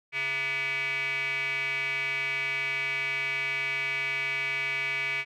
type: tone with band-pass filter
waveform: square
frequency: 133.9 Hz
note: C3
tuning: 40 cents sharp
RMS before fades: -30 dBFS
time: 0.12-5.25 s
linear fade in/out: 50 ms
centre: 2300 Hz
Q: 9.6
effects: none